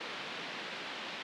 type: band-pass noise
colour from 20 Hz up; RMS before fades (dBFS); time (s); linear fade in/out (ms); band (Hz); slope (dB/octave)
white; -42; 0-1.23; 10; 160 to 3600; 24
effects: none